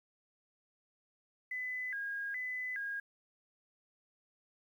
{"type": "tone with vibrato", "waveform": "sine", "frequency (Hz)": 1809, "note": "A6", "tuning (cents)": 48, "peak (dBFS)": -36, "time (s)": [1.51, 3], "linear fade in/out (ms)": 5, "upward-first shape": "square", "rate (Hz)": 1.2, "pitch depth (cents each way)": 180, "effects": ["11-bit"]}